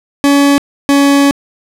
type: tone pair in turn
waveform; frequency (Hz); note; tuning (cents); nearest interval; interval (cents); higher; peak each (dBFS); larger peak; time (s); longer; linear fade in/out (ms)
40% pulse; 282.5 / 280.9; C#4 / C#4; +33 / +23; unison; 10; first; -5 / -5; neither; 0.24-0.58 / 0.89-1.31; second; 0
effects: low-pass 12000 Hz 12 dB/octave